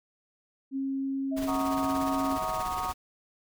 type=tone with pitch glide; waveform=sine; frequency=270.3 to 272.3 Hz; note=C#4 to C#4; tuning=-44 to -31 cents; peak=-28 dBFS; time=0.71-2.39 s; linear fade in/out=50 ms; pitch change=+13 cents; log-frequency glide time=0.87-1.67 s
type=tone; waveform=sine; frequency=640 Hz; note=D#5; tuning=49 cents sharp; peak=-35 dBFS; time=1.31-2.63 s; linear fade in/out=20 ms
type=noise with tremolo; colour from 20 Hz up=pink; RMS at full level=-38 dBFS; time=1.36-2.94 s; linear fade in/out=20 ms; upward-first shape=sine; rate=17 Hz; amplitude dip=50%
type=chord; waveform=sine; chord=D# minor seventh; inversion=first; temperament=equal; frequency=740 / 932.3 / 1108.7 / 1244.5 Hz; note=F#5 / A#5 / C#6 / D#6; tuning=0 / 0 / 0 / 0 cents; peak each=-35 dBFS; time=1.47-2.93 s; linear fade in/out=20 ms
effects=none